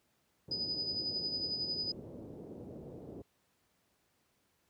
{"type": "low-pass noise", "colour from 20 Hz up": "white", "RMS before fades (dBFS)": -47, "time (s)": [0.48, 3.22], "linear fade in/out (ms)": 5, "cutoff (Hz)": 470, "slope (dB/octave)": 24}
{"type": "tone with tremolo", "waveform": "sine", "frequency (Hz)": 4978, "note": "D#8", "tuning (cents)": 0, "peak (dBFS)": -32, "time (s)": [0.51, 1.92], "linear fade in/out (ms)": 5, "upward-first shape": "sine", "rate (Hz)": 11, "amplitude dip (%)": 50}
{"effects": ["pink hiss -75 dBFS RMS until 4.69 s", "high-pass 80 Hz 12 dB/octave"]}